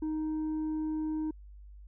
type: tone with tanh clipping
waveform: sine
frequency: 311.1 Hz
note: D#4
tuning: in tune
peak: -31 dBFS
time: 0.02-1.31 s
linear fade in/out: 5 ms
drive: 3 dB
effects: added 50 Hz sine -47 dBFS peak until 1.87 s